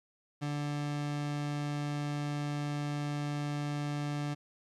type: tone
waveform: 30% pulse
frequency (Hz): 146.2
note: D3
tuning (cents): -7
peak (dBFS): -30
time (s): 0.41-4.35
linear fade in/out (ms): 20
effects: low-pass 7000 Hz 12 dB/octave + 12-bit